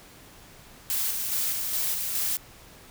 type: noise with tremolo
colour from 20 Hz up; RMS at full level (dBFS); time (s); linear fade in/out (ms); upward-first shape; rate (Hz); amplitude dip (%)
blue; -27; 0.9-2.37; 0; square; 2.4; 30
effects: pink hiss -50 dBFS RMS until 2.9 s